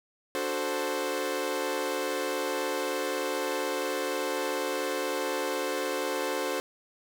sawtooth chord, D dominant seventh, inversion none, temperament equal, 293.7 / 370 / 440 / 523.3 Hz, D4 / F#4 / A4 / C5, 0 / 0 / 0 / 0 cents, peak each -33 / -31 / -31 / -28 dBFS, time 0.35-6.6 s, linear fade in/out 0 ms, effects none

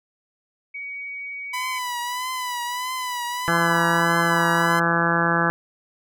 sine tone, 2254 Hz, C#7, 28 cents sharp, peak -30 dBFS, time 0.74-1.79 s, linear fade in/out 10 ms
sawtooth tone with vibrato, 993 Hz, B5, 9 cents sharp, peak -22 dBFS, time 1.53-4.8 s, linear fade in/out 10 ms, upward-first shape triangle, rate 1.6 Hz, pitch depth 65 cents each way
harmonic tone, 168.8 Hz, E3, 41 cents sharp, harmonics 1 / 2 / 3 / 4 / 5 / 6 / 7 / 8 / 9 / 10, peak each -25 / -28 / -29 / -30 / -28 / -29 / -26 / -27 / -25 / -25 dBFS, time 3.48-5.5 s, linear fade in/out 0 ms
effects none

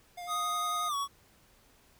square tone with vibrato, 705 Hz, F5, 16 cents sharp, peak -40 dBFS, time 0.17-0.89 s, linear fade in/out 10 ms, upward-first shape sine, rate 11 Hz, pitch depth 16 cents each way
square tone with pitch glide, 1245 to 1122.1 Hz, D#6 to C#6, +1 to +21 cents, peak -31 dBFS, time 0.27-1.08 s, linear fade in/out 50 ms, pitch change -180 cents, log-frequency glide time 0.88-0.95 s
effects pink hiss -63 dBFS RMS until 1.99 s

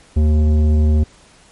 triangle tone with tanh clipping, 76.4 Hz, D#2, 31 cents flat, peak -12 dBFS, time 0.16-1.04 s, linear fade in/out 10 ms, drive 16 dB, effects pink hiss -48 dBFS RMS until 1.51 s + MP3 48 kbps

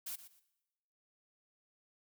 blue noise with echo, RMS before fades -42 dBFS, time 0.06-0.16 s, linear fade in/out 10 ms, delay 120 ms, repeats 2, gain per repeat -13 dB, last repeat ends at 0.4 s, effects noise-tail reverb RT60 1.0 s tail -19 dB re dry

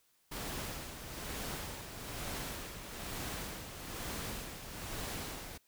pink noise with tremolo, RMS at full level -40 dBFS, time 0.31-5.58 s, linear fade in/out 10 ms, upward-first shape sine, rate 1.1 Hz, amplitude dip 55%, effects white hiss -72 dBFS RMS until 5.67 s

